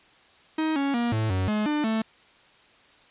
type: tone with pitch steps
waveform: 45% pulse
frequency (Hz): 314.9 / 278.1 / 237.6 / 109.9 / 93.7 / 212.2 / 298.9 / 221.3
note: D#4 / C#4 / A#3 / A2 / F#2 / G#3 / D4 / A3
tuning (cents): +21 / +6 / +33 / -2 / +22 / +38 / +31 / +10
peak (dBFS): -23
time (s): 0.58-2.02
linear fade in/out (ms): 5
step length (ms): 180
effects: white hiss -56 dBFS RMS until 3.1 s + resampled to 8000 Hz